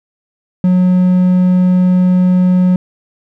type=tone; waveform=triangle; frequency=182.1 Hz; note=F#3; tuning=27 cents flat; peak=-5 dBFS; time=0.64-2.76 s; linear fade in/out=2 ms; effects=none